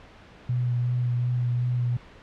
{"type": "tone with vibrato", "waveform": "sine", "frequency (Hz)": 122.5, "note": "B2", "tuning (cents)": -14, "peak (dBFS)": -22, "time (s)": [0.49, 1.97], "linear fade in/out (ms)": 5, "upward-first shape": "sine", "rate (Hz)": 2.7, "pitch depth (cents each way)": 16, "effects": ["pink hiss -49 dBFS RMS until 2.22 s", "low-pass 3000 Hz 12 dB/octave"]}